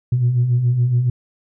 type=beating tone pair; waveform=sine; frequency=116.54 / 123.64 Hz; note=A#2 / B2; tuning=0 / +2 cents; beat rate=7.1 Hz; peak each=-22 / -13 dBFS; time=0.12-1.1 s; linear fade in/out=5 ms; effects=tanh soft clip ceiling -9 dBFS